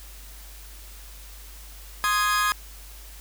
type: chord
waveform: 40% pulse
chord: Ab major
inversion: first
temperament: equal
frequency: 1046.5 / 1244.5 / 1661.2 Hz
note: C6 / Eb6 / Ab6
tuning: 0 / 0 / 0 cents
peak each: -27 / -23 / -24 dBFS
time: 2.04-2.52 s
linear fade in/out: 0 ms
effects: added 50 Hz sine -42 dBFS peak until 3.2 s + white hiss -47 dBFS RMS until 3.2 s